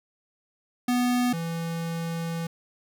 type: tone pair in turn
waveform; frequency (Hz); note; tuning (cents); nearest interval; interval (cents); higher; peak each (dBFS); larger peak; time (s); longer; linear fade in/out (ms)
square; 246.3 / 166.44; B3 / E3; -5 / +17; perfect fifth; 678; first; -22 / -29; first; 0.88-1.33 / 1.33-2.47; second; 5
effects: none